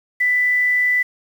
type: tone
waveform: sine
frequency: 1987 Hz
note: B6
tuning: 10 cents sharp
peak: -14 dBFS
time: 0.2-1.03 s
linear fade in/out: 10 ms
effects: 7-bit